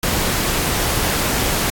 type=noise; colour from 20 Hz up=pink; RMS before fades=-19 dBFS; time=0.03-1.7 s; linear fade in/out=2 ms; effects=AAC 64 kbps